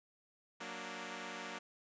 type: chord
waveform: 5% pulse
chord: Gb augmented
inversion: none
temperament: equal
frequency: 185 / 233.1 / 293.7 Hz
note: Gb3 / Bb3 / D4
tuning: 0 / 0 / 0 cents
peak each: -37 / -35 / -37 dBFS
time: 0.6-1.59 s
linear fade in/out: 10 ms
effects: resampled to 16000 Hz